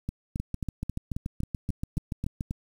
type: two click trains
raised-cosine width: 5 ms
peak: -18 / -18 dBFS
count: 15 / 10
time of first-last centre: 0.4-2.409 / 0.09-2.509 s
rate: 6.97 / 3.72 Hz
effects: 8-bit